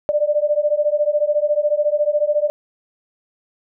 sine beating tone pair, 587.3 / 601.3 Hz, D5 / D5, 0 / +41 cents, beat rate 14 Hz, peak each -18 dBFS, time 0.09-2.5 s, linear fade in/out 0 ms, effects none

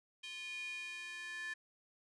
square tone with high-pass filter sweep, 349.2 Hz, F4, in tune, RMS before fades -45 dBFS, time 0.23-1.54 s, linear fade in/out 10 ms, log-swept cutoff 2800 to 1800 Hz, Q 6.7, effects resampled to 22050 Hz

